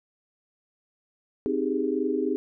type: chord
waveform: sine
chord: Ab major seventh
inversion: first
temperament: equal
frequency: 261.6 / 311.1 / 392 / 415.3 Hz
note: C4 / Eb4 / G4 / Ab4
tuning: 0 / 0 / 0 / 0 cents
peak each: -29 dBFS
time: 1.46-2.36 s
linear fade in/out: 0 ms
effects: none